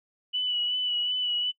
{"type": "tone with vibrato", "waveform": "sine", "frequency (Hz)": 2960, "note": "F#7", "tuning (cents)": 0, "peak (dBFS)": -25, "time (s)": [0.33, 1.52], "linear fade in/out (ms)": 20, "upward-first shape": "sine", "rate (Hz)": 2.7, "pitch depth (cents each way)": 26, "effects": ["noise-tail reverb RT60 0.1 s tail -21 dB re dry"]}